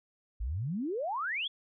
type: exponential sweep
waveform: sine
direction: up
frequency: 49 to 3520 Hz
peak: -31 dBFS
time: 0.4-1.48 s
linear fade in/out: 10 ms
effects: none